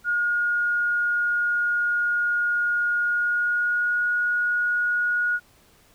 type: tone with pitch glide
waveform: sine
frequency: 1432 to 1447.8 Hz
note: F6 to F#6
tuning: +43 to -38 cents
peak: -20 dBFS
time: 0.04-5.4 s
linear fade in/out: 50 ms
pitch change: +19 cents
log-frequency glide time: 3.01-4.06 s
effects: pink hiss -57 dBFS RMS until 5.94 s